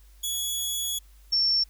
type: tone pair in turn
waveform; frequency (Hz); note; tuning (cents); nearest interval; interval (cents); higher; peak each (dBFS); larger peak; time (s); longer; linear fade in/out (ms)
15% pulse / sine; 3374 / 5435; G#7 / F8; +27 / -48; minor sixth; 825; second; -20; neither; 0.23-0.99 / 1.32-1.64; first; 10
effects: added 50 Hz sine -50 dBFS peak until 1.69 s + white hiss -62 dBFS RMS until 1.69 s